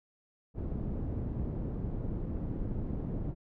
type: low-pass noise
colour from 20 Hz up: pink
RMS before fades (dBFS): -35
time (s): 0.54-3.35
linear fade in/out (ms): 50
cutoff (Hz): 310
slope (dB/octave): 12
effects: none